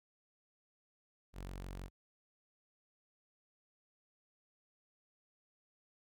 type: tone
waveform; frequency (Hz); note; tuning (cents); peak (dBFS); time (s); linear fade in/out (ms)
sawtooth; 46.25; F#1; 0; -40; 1.33-1.9; 50
effects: none